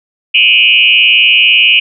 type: tone with frequency modulation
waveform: sine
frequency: 2700 Hz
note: E7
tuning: 41 cents sharp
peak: -4 dBFS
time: 0.34-1.8 s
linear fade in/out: 10 ms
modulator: 118 Hz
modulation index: 2.6
effects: none